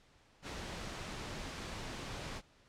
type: noise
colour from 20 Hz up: pink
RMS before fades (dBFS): -43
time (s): 0.42-2.42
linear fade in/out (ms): 50
effects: pink hiss -66 dBFS RMS until 2.68 s + low-pass 6000 Hz 12 dB/octave